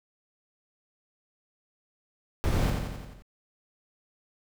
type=noise with echo; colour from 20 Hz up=brown; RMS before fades=-26 dBFS; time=2.44-2.7 s; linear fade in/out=0 ms; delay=87 ms; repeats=6; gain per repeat=-4 dB; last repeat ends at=3.222 s; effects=none